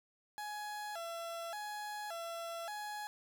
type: tone with vibrato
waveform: 30% pulse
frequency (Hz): 751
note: F#5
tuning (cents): +26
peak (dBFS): -38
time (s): 0.38-3.07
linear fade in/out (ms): 0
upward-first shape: square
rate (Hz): 0.87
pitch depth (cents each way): 190
effects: 11-bit

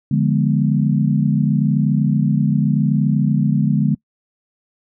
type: chord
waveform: sine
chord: D diminished seventh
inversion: none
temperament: equal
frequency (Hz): 146.83 / 174.61 / 207.7 / 246.9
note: D3 / F3 / Ab3 / Cb4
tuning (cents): 0 / 0 / 0 / 0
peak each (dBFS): -16 / -22 / -18 / -22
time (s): 0.11-3.95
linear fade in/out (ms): 5
effects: noise-tail reverb RT60 0.1 s tail -24 dB re dry

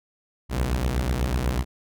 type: beating tone pair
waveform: sawtooth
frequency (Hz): 60.3 / 68.4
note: B1 / C#2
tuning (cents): -41 / -23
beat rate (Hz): 8.1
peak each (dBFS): -20 / -23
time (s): 0.49-1.65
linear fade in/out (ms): 50
effects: none

